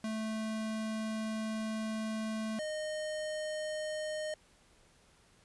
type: tone pair in turn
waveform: square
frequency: 219 / 615.5 Hz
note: A3 / D#5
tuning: -8 / -19 cents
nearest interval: octave + tritone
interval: 1789 cents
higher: second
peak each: -35 / -36 dBFS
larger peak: first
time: 0.04-2.59 / 2.59-4.34 s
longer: first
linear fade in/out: 2 ms
effects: pink hiss -65 dBFS RMS until 5.44 s + resampled to 24000 Hz